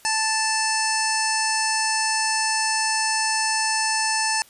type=harmonic tone with a mistuned harmonic; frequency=880 Hz; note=A5; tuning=in tune; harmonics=1 / 2 / 3 / 5 / 6 / 7 / 8 / 9 / 10; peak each=-25 / -27 / -30 / -32 / -27 / -32 / -37 / -34 / -29 dBFS; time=0.05-4.42 s; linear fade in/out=0 ms; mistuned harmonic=7; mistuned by=+16 cents; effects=white hiss -52 dBFS RMS until 4.49 s + resampled to 32000 Hz